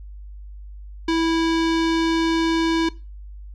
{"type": "tone with low-pass filter", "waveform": "square", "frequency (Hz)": 328.1, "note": "E4", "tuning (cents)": -8, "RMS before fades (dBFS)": -20, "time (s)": [1.08, 2.89], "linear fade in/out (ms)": 5, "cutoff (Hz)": 4400, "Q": 1.4, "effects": ["noise-tail reverb RT60 0.3 s tail -20 dB re dry", "added 50 Hz sine -35 dBFS peak until 3.54 s"]}